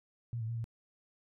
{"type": "tone with pitch steps", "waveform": "sine", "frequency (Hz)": [118.1, 111.3, 116.6, 114.6], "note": ["A#2", "A2", "A#2", "A#2"], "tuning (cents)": [23, 20, 1, -29], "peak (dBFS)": -34, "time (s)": [0.33, 0.642], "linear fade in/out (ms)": 0, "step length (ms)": 78, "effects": []}